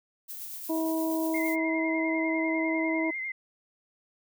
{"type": "noise with tremolo", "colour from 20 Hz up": "violet", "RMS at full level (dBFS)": -38, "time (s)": [0.28, 1.56], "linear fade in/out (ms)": 20, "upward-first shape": "triangle", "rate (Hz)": 8.5, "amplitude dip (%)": 35}
{"type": "harmonic tone", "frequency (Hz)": 322.2, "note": "E4", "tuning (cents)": -39, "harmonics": [1, 2, 3], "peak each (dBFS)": [-27, -33, -37], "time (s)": [0.69, 3.11], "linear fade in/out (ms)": 10}
{"type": "tone with vibrato", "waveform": "sine", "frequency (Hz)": 2087, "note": "C7", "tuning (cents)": -5, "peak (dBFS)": -31, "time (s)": [1.34, 3.32], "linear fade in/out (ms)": 5, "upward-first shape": "sine", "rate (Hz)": 10, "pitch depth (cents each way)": 40}
{"effects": []}